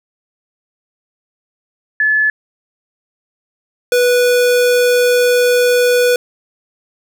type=tone pair in turn; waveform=sine / square; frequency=1724 / 491.1 Hz; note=A6 / B4; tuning=-36 / -10 cents; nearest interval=octave + minor seventh; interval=2174 cents; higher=first; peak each=-10 dBFS; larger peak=neither; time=2-2.3 / 3.92-6.16 s; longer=second; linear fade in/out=2 ms; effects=none